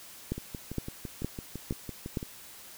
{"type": "two click trains", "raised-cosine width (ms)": 3, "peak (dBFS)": [-17, -24], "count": [5, 12], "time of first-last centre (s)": [[0.32, 2.172], [0.38, 2.229]], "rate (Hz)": [2.16, 5.95], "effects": ["white hiss -49 dBFS RMS until 2.77 s"]}